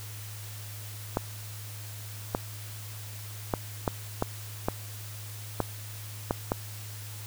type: clicks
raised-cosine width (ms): 1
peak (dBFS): -11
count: 9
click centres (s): 1.171 / 2.349 / 3.538 / 3.878 / 4.224 / 4.685 / 5.603 / 6.309 / 6.519
effects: added 105 Hz sine -40 dBFS peak until 7.26 s + white hiss -45 dBFS RMS until 7.26 s